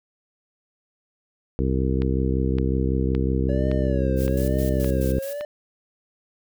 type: harmonic tone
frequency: 65.41 Hz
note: C2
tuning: in tune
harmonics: 1 / 2 / 3 / 4 / 5 / 6 / 7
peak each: -23 / -26 / -28 / -29 / -30 / -31 / -31 dBFS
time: 1.59-5.19 s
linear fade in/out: 0 ms
type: click train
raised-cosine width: 0.3 ms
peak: -19 dBFS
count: 7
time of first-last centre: 2.02-5.41 s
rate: 1.77 Hz
type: tone with vibrato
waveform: triangle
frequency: 564 Hz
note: C#5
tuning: 30 cents sharp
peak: -26 dBFS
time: 3.49-5.45 s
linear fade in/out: 2 ms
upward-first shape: sine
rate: 1.1 Hz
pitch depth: 120 cents each way
type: noise with tremolo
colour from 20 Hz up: blue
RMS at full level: -38 dBFS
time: 4.16-5.44 s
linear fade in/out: 50 ms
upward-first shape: square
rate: 4.7 Hz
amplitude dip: 75%
effects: none